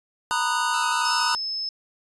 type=chord; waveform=square; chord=B major seventh; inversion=third; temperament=just; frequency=926 / 987.8 / 1234.7 / 1481.6 Hz; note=A#5 / B5 / D#6 / F#6; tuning=-12 / 0 / -14 / +2 cents; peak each=-28 dBFS; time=0.31-1.35 s; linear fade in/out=0 ms
type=tone with vibrato; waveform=sawtooth; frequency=1296 Hz; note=E6; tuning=30 cents flat; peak=-28 dBFS; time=0.74-1.34 s; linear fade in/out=0 ms; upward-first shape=square; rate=5.5 Hz; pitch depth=29 cents each way
type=tone; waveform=sine; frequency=5220 Hz; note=E8; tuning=18 cents flat; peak=-26 dBFS; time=1.05-1.69 s; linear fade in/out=2 ms
effects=resampled to 24000 Hz